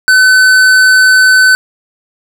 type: tone with hard clipping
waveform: triangle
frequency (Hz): 1515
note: F#6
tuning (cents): +40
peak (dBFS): -5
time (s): 0.08-1.55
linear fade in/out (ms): 0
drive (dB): 16
effects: none